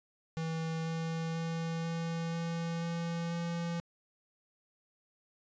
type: tone with pitch steps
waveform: square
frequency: 162.3 / 163.52 / 164.76 / 166 / 167.25 / 168.51 / 169.78 Hz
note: E3 / E3 / E3 / E3 / E3 / E3 / F3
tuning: -27 / -14 / -1 / +12 / +25 / +38 / -49 cents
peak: -34 dBFS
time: 0.37-3.8 s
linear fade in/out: 0 ms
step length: 490 ms
effects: resampled to 16000 Hz